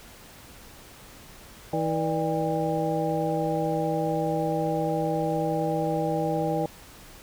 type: harmonic tone with a mistuned harmonic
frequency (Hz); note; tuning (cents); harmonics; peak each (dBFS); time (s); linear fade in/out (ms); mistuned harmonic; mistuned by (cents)
160.8; E3; -43; 1 / 2 / 3 / 4 / 5; -30 / -30 / -30 / -30 / -30; 1.73-6.66; 2; 4; -140
effects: pink hiss -48 dBFS RMS until 7.22 s